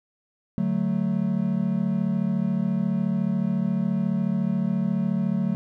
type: chord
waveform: triangle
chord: D major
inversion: none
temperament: equal with one note detuned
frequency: 146.83 / 185.85 / 220 Hz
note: D3 / F#3 / A3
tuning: 0 / +8 / 0 cents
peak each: -28 / -22 / -24 dBFS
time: 0.58-5.55 s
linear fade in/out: 0 ms
effects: none